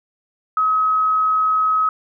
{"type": "tone", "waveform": "sine", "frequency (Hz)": 1275, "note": "D#6", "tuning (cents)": 42, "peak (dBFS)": -14, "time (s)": [0.57, 1.89], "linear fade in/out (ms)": 2, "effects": []}